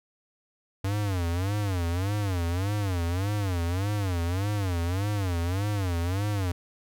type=tone with vibrato; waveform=square; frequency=94 Hz; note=F#2; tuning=28 cents sharp; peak=-26 dBFS; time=0.84-6.52 s; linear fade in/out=5 ms; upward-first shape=sine; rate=1.7 Hz; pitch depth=190 cents each way; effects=none